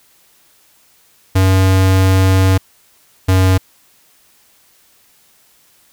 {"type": "tone pair in turn", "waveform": "square", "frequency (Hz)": [94.7, 93.77], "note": ["F#2", "F#2"], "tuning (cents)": [41, 24], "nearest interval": "unison", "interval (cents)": 17, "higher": "first", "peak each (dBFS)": -9, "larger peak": "neither", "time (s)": [[1.35, 2.58], [3.28, 3.58]], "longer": "first", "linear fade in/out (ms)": 10, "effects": ["white hiss -52 dBFS RMS until 5.92 s"]}